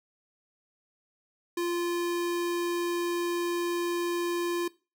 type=tone; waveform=square; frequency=346.8 Hz; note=F4; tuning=12 cents flat; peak=-28 dBFS; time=1.57-4.68 s; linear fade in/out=5 ms; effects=noise-tail reverb RT60 0.3 s tail -20 dB re dry